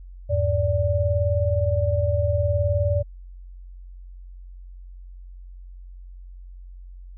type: tone cluster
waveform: sine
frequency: 82.8 / 102.2 / 581 Hz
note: E2 / G#2 / D5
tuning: +8 / -27 / -19 cents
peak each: -23 dBFS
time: 0.29-3.03 s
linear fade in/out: 20 ms
effects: added 45 Hz sine -38 dBFS peak until 7.17 s